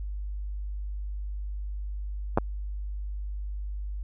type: clicks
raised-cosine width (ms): 1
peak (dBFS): -7 / -12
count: 2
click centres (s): 2.375 / 2.384
effects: added 50 Hz sine -31 dBFS peak until 4.03 s